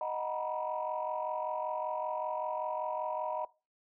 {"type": "chord", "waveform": "sine", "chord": "B major seventh", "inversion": "first", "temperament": "equal with one note detuned", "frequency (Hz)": [622.3, 740, 932.3, 977.5], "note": ["D#5", "F#5", "A#5", "B5"], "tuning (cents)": [0, 0, 0, -18], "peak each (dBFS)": [-36, -39, -39, -38], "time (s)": [0.01, 3.45], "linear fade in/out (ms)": 2, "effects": ["noise-tail reverb RT60 0.3 s tail -21 dB re dry", "tanh soft clip ceiling -24 dBFS"]}